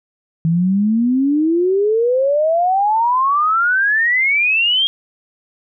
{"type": "exponential sweep", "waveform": "sine", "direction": "up", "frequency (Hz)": [159.9, 3261], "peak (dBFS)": -12, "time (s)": [0.45, 4.87], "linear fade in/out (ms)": 0, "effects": []}